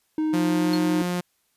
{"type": "tone", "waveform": "triangle", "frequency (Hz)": 311.1, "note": "D#4", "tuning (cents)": 0, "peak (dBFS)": -19, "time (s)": [0.18, 1.02], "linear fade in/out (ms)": 2}
{"type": "tone with pitch glide", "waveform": "sawtooth", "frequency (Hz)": [175.7, 177.74], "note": ["F3", "F3"], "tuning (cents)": [11, 31], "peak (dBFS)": -20, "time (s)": [0.33, 1.21], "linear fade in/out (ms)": 10, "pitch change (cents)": 20, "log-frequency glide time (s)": [0.45, 0.72]}
{"type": "tone with exponential decay", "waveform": "triangle", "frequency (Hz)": 4278, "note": "C8", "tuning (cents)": 38, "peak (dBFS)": -24, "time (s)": [0.73, 0.83], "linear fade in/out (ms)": 5, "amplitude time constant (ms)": 20}
{"effects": ["white hiss -69 dBFS RMS until 1.56 s", "resampled to 32000 Hz"]}